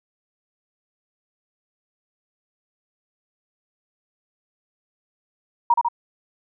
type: tone with echo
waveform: sine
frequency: 946 Hz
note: A#5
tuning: 25 cents sharp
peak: -12 dBFS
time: 5.7-5.74 s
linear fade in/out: 5 ms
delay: 73 ms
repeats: 2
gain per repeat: -3 dB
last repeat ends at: 5.886 s
effects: none